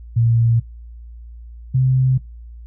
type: tone pair in turn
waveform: sine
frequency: 115.8 / 129.98 Hz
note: A#2 / C3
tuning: -11 / -11 cents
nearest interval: major second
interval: 200 cents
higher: second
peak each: -12 dBFS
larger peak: neither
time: 0.16-0.6 / 1.74-2.18 s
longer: neither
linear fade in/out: 10 ms
effects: noise-tail reverb RT60 0.2 s tail -21 dB re dry + added 58 Hz sine -34 dBFS peak until 2.66 s